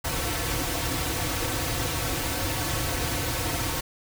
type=noise with comb filter; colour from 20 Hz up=pink; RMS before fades=-28 dBFS; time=0.04-3.81 s; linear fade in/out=10 ms; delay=4.9 ms; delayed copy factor=-1; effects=none